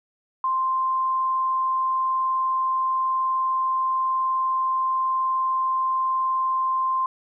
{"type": "tone", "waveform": "sine", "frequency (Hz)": 1046.5, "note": "C6", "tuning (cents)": 0, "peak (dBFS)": -20, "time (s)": [0.44, 7.06], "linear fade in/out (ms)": 2, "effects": []}